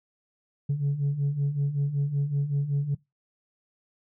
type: beating tone pair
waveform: sine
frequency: 138.59 / 143.89 Hz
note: C#3 / D3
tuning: 0 / -35 cents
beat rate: 5.3 Hz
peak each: -28 / -23 dBFS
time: 0.69-2.95 s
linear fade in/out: 10 ms
effects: noise-tail reverb RT60 0.2 s tail -23 dB re dry + tanh soft clip ceiling -20 dBFS